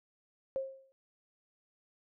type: tone with exponential decay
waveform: sine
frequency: 535 Hz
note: C5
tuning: 38 cents sharp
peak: -29 dBFS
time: 0.56-0.92 s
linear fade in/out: 0 ms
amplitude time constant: 78 ms
effects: none